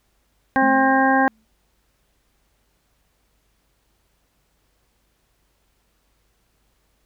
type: harmonic tone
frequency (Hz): 266.3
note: C4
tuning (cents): +31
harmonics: 1 / 2 / 3 / 4 / 6 / 7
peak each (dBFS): -19 / -24 / -18 / -24 / -21 / -27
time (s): 0.56-1.28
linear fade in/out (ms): 0
type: tone with exponential decay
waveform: sine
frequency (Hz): 220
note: A3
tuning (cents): 0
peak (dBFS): -22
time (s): 0.62-1.45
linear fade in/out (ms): 5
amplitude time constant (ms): 180
effects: added 50 Hz sine -67 dBFS peak until 7.05 s + pink hiss -67 dBFS RMS until 7.05 s